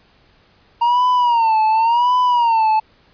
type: tone with vibrato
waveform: triangle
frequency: 932.3 Hz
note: A#5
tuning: in tune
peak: -10 dBFS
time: 0.81-2.8 s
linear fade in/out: 10 ms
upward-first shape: sine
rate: 0.91 Hz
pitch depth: 120 cents each way
effects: pink hiss -54 dBFS RMS until 3.13 s + resampled to 11025 Hz